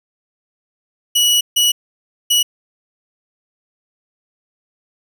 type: tone bursts at uneven times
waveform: sawtooth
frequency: 2930 Hz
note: F#7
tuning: 18 cents flat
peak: -8 dBFS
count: 3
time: 1.15-1.41 / 1.56-1.72 / 2.3-2.43 s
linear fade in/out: 10 ms
effects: none